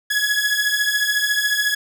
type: beating tone pair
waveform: sawtooth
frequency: 1676 / 1690 Hz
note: G#6 / G#6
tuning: +15 / +30 cents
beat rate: 14 Hz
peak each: -17 dBFS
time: 0.1-1.75 s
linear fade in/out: 10 ms
effects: none